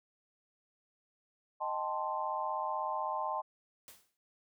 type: chord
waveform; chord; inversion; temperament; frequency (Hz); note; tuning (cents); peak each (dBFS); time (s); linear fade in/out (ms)
sine; A half-diminished seventh; second; equal; 622.3 / 784 / 880 / 1046.5; Eb5 / G5 / A5 / C6; 0 / 0 / 0 / 0; -40 / -40 / -37 / -37; 1.6-3.42; 20
type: noise with exponential decay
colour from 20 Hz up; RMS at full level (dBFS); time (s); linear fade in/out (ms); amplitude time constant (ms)
white; -50; 3.88-4.17; 0; 63
effects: none